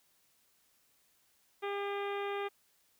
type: harmonic tone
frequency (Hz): 402.3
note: G4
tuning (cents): +45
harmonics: 1 / 2 / 3 / 4 / 5 / 6 / 7 / 8 / 9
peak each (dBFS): -36 / -41 / -43 / -48 / -47 / -48 / -54 / -54 / -56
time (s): 1.62-2.49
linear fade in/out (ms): 20
effects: white hiss -71 dBFS RMS until 2.99 s